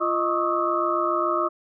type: tone cluster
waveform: sine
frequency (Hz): 345.9 / 620 / 1105 / 1227 / 1294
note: F4 / D#5 / C#6 / D#6 / E6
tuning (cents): -17 / -6 / -6 / -25 / -32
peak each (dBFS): -27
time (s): 0-1.49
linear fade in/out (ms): 20
effects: none